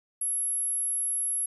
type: tone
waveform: sine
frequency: 11190 Hz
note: F9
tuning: 2 cents sharp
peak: -26 dBFS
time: 0.21-1.46 s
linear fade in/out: 5 ms
effects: none